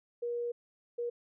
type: tone bursts at uneven times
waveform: sine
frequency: 476.9 Hz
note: A#4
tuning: 39 cents sharp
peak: -32 dBFS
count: 2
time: 0.22-0.52 / 0.98-1.1 s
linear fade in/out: 10 ms
effects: none